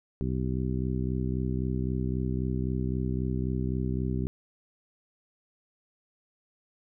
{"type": "harmonic tone", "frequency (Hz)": 63.8, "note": "C2", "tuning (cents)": -43, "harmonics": [1, 2, 3, 4, 5, 6], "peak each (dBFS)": [-32, -31, -33, -36, -39, -38], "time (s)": [0.21, 4.27], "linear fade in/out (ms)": 0, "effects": []}